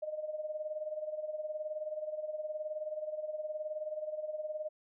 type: tone with tremolo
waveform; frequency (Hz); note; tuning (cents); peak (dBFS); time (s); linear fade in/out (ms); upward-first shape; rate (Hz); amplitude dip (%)
sine; 614; D#5; -23; -33; 0.02-4.69; 10; sine; 19; 70
effects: none